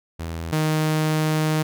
sawtooth tone pair in turn, 82.41 / 155.57 Hz, E2 / D#3, 0 / 0 cents, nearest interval major seventh, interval 1100 cents, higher second, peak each -24 / -15 dBFS, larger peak second, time 0.19-0.52 / 0.52-1.63 s, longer second, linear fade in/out 10 ms, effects none

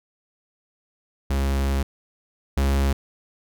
45% pulse tone pair in turn, 68.4 / 68.74 Hz, C#2 / C#2, -23 / -14 cents, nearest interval unison, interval 9 cents, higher second, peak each -20 / -18 dBFS, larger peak second, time 1.3-1.83 / 2.57-2.93 s, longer first, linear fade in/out 5 ms, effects none

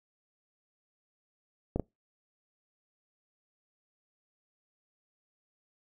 clicks, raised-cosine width 2 ms, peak -16 dBFS, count 2, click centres 1.76 / 1.797 s, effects noise-tail reverb RT60 0.2 s tail -26 dB re dry

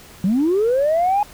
sine linear sweep, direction up, 174 to 841 Hz, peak -13 dBFS, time 0.24-1.23 s, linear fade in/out 2 ms, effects tanh soft clip ceiling -11 dBFS + pink hiss -43 dBFS RMS until 1.33 s

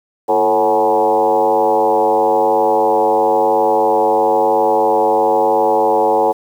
sine tone with frequency modulation, 646 Hz, E5, 35 cents flat, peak -10 dBFS, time 0.28-6.33 s, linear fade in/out 20 ms, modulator 101 Hz, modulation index 2.7, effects 7-bit

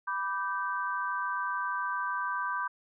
sine chord, G major, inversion first, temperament equal with one note detuned, 987.8 / 1174.7 / 1553.6 Hz, B5 / D6 / G6, 0 / 0 / -16 cents, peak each -34 dBFS, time 0.07-2.68 s, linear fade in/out 10 ms, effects none

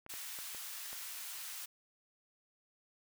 clicks, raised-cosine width 0.5 ms, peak -35 dBFS, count 5, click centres 0.064 / 0.139 / 0.388 / 0.548 / 0.93 s
white high-pass noise, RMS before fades -45 dBFS, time 0.09-1.66 s, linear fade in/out 10 ms, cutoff 1100 Hz, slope 12 dB/octave
effects none

